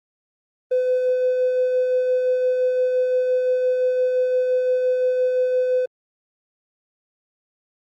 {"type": "tone with tremolo", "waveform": "triangle", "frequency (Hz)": 506, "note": "B4", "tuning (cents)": 42, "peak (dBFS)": -12, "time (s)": [0.71, 5.86], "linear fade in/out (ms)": 10, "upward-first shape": "sine", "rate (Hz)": 5.8, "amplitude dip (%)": 40, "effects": ["tanh soft clip ceiling -13 dBFS", "Opus 24 kbps"]}